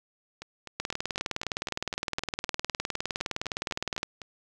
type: two click trains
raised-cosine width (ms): 0.2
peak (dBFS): -22 / -12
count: 16 / 64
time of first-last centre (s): 0.42-4.217 / 0.8-4.031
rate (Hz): 3.95 / 19.5
effects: none